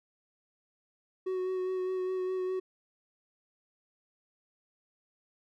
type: tone with vibrato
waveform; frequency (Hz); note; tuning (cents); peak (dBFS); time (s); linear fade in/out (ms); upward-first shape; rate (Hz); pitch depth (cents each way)
triangle; 371.4; F#4; +7; -28; 1.26-2.6; 10; sine; 4.9; 17
effects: none